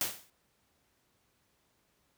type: noise with exponential decay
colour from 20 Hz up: white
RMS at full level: -28 dBFS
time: 0.01-0.3 s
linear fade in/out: 1 ms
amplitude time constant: 61 ms
effects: pink hiss -73 dBFS RMS until 2.17 s + high-pass 60 Hz 12 dB/octave